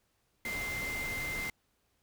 sine tone in noise, 2085 Hz, C7, 7 cents flat, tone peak -35 dBFS, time 0.45-1.5 s, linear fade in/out 2 ms, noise pink, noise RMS -41 dBFS, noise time 0.45-1.5 s, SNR +3 dB, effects pink hiss -75 dBFS RMS until 2.02 s

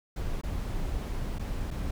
brown noise with dropouts, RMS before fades -32 dBFS, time 0.16-1.91 s, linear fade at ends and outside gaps 5 ms, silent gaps 0.414-0.434 / 1.386-1.394 / 1.706-1.71 s, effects none

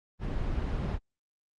brown noise with level ramp, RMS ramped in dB -32 to -29 dBFS, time 0.19-0.99 s, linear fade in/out 50 ms, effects low-pass 4000 Hz 12 dB/octave + Opus 24 kbps

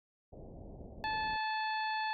pink low-pass noise, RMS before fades -49 dBFS, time 0.32-1.37 s, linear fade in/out 10 ms, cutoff 730 Hz, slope 48 dB/octave
harmonic tone, 870 Hz, A5, 20 cents flat, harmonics 1 / 2 / 3 / 4 / 5, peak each -34 / -39 / -44 / -48 / -46 dBFS, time 1.04-2.13 s, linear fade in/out 0 ms
effects none

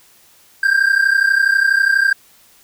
triangle tone pair together, 1577 / 1609.2 Hz, G6 / G6, +10 / +45 cents, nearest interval unison, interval 35 cents, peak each -12 / -13 dBFS, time 0.63-2.13 s, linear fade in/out 5 ms, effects white hiss -50 dBFS RMS until 2.63 s

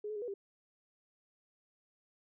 sine tone with pitch steps, 418.7 / 428.8 / 411.5 / 484.2 / 397.5 Hz, G#4 / A4 / G#4 / B4 / G4, +14 / -45 / -16 / -34 / +24 cents, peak -37 dBFS, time 0.04-0.34 s, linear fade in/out 5 ms, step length 60 ms, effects none

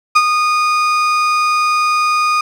35% pulse tone with ADSR envelope, 1230 Hz, D#6, 20 cents flat, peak -3 dBFS, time 0.15-2.41 s, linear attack 14 ms, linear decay 48 ms, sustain -7 dB, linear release 4 ms, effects low-pass 6000 Hz 12 dB/octave + 7-bit

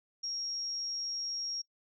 sine tone, 5588 Hz, F8, in tune, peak -34 dBFS, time 0.23-1.62 s, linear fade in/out 10 ms, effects noise-tail reverb RT60 0.1 s tail -25 dB re dry

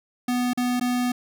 square tone with dropouts, 246.9 Hz, B3, in tune, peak -22 dBFS, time 0.28-1.12 s, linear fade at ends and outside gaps 5 ms, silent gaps 0.534-0.574 / 0.798-0.81 s, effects none

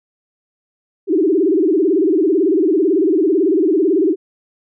sine tone with vibrato, 349.2 Hz, F4, in tune, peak -11 dBFS, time 1.07-4.16 s, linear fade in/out 50 ms, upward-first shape sine, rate 18 Hz, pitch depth 260 cents each way, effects none

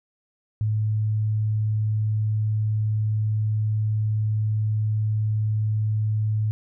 sine tone, 107.6 Hz, A2, 38 cents flat, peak -20 dBFS, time 0.61-6.51 s, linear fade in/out 0 ms, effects none

